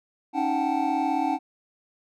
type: tone cluster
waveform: triangle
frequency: 277.1 / 312.9 / 736 / 774 / 877 Hz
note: C#4 / D#4 / F#5 / G5 / A5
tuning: -1 / +10 / -9 / -22 / -6 cents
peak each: -27 dBFS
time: 0.33-1.39 s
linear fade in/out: 50 ms
effects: none